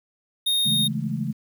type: tone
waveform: square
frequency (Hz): 3700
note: A#7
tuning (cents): -14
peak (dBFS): -20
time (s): 0.46-0.88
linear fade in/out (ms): 10
type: chord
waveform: sine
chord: A major seventh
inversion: first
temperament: equal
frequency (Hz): 138.59 / 164.81 / 207.7 / 220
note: C#3 / E3 / G#3 / A3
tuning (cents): 0 / 0 / 0 / 0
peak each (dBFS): -29 / -30 / -31 / -29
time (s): 0.65-1.33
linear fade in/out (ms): 20
effects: 9-bit